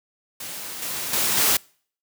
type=noise with level steps; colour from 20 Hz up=white; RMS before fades=-34 / -29 / -22 / -19 dBFS; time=0.4-1.57 s; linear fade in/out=5 ms; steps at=0.82 / 1.13 / 1.37 s; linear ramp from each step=2 ms; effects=noise-tail reverb RT60 0.5 s tail -26 dB re dry + high-pass 100 Hz 12 dB/octave